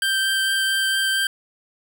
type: tone with vibrato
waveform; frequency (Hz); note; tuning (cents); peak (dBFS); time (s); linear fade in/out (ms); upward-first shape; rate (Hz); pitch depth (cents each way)
25% pulse; 1568; G6; 0; -15; 0.02-1.27; 2; triangle; 4.4; 10
effects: none

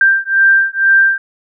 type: beating tone pair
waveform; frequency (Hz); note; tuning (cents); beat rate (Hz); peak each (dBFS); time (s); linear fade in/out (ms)
sine; 1577 / 1579.1; G6 / G6; +10 / +12; 2.1; -11; 0.01-1.18; 2
effects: none

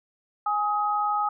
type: tone pair together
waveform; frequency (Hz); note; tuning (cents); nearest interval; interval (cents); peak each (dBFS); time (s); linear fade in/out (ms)
sine; 830 / 1262; G#5 / D#6; -1 / +24; perfect fifth; 725; -25; 0.46-1.29; 5
effects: none

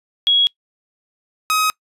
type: tone pair in turn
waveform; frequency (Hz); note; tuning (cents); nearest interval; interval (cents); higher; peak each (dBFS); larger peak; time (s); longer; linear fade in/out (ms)
sine / sawtooth; 3322 / 1264.6; G#7 / D#6; 0 / +28; octave + perfect fourth; 1672; first; -11 / -11; neither; 0.27-0.47 / 1.5-1.7; neither; 0
effects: noise-tail reverb RT60 0.1 s tail -24 dB re dry + resampled to 32000 Hz

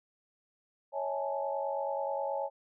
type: chord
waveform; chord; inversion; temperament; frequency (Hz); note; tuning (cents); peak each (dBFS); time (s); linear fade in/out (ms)
sine; A major seventh; first; equal with one note detuned; 554.4 / 645.7 / 830.6 / 880; C#5 / E5 / G#5 / A5; 0 / -36 / 0 / 0; -34 / -39 / -37 / -39; 0.92-2.5; 50
effects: none

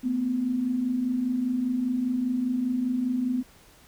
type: tone pair together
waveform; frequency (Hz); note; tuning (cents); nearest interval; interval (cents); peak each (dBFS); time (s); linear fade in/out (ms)
sine; 227.9 / 252.9; A#3 / B3; -39 / +41; major second; 180; -32 / -24; 0.03-3.43; 20
effects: pink hiss -55 dBFS RMS until 3.87 s

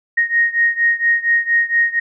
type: beating tone pair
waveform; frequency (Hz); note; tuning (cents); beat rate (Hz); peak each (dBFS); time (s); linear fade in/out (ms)
sine; 1864.7 / 1869; A#6 / A#6; 0 / +4; 4.3; -15 / -17; 0.17-2; 10
effects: none

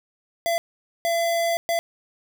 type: tone bursts at uneven times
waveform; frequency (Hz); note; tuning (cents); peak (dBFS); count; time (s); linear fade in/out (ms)
square; 676; E5; +43; -21; 3; 0.46-0.58 / 1.05-1.57 / 1.69-1.79; 0
effects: none

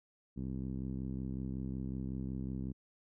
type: tone with low-pass filter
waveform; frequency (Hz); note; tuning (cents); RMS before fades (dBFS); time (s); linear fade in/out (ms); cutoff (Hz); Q
10% pulse; 65.41; C2; 0; -39; 0.36-2.73; 20; 230; 1.5
effects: none

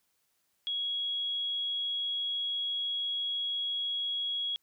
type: tone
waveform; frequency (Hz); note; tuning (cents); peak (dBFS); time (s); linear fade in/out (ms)
sine; 3322; G#7; 0; -30; 0.67-4.56; 0
effects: white hiss -75 dBFS RMS until 4.62 s

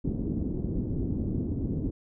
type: low-pass noise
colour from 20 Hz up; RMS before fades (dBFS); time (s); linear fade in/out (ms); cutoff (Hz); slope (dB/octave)
white; -30; 0.04-1.91; 10; 290; 24
effects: none

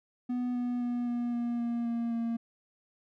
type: tone with pitch steps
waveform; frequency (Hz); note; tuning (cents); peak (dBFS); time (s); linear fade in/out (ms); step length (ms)
triangle; 246.9 / 244.6 / 242.4 / 240.1 / 237.9 / 235.8 / 233.6 / 231.4; B3 / B3 / B3 / B3 / A#3 / A#3 / A#3 / A#3; 0 / -16 / -32 / -49 / +35 / +20 / +4 / -13; -27; 0.29-2.37; 10; 260
effects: none

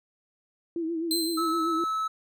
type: tone with vibrato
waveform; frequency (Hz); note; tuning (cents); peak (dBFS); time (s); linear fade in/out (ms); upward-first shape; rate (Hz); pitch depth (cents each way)
sine; 329.6; E4; 0; -27; 0.76-1.84; 2; sine; 7.8; 62
type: tone with exponential decay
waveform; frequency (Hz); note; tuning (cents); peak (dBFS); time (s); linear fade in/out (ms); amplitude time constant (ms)
sawtooth; 4102; C8; -35; -21; 1.11-2.08; 1; 210
type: tone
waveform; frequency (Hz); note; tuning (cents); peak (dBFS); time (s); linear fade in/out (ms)
triangle; 1300; E6; -24; -24; 1.37-2.08; 10
effects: none

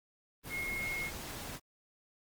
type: tone in noise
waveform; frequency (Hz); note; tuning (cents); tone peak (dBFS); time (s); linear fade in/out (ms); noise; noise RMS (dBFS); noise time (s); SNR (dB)
sine; 2157; C#7; -48; -35; 0.49-1.11; 50; pink; -43; 0.43-1.6; +5
effects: Opus 24 kbps

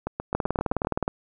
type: two click trains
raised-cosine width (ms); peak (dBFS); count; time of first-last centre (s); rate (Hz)
1; -10 / -14; 15 / 7; 0.35-1.079 / 0.07-0.848; 19.2 / 7.71
effects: none

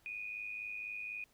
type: tone with amplitude modulation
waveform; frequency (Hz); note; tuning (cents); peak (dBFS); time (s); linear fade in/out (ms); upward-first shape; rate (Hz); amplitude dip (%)
sine; 2466; D#7; -16; -37; 0.06-1.24; 0; sine; 104; 65
effects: pink hiss -70 dBFS RMS until 1.33 s

